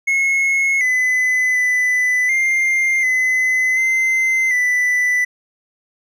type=tone with pitch steps; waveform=triangle; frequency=2175 / 2012 / 1998 / 2106 / 2025 / 2070 / 1986 Hz; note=C#7 / B6 / B6 / C7 / B6 / C7 / B6; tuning=-33 / +32 / +20 / +11 / +43 / -19 / +9 cents; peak=-12 dBFS; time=0.07-5.25 s; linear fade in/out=10 ms; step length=740 ms; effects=none